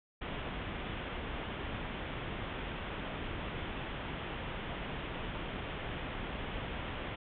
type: low-pass noise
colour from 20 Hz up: pink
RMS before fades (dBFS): -40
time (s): 0.21-7.16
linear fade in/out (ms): 10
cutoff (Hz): 3500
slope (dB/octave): 96
effects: none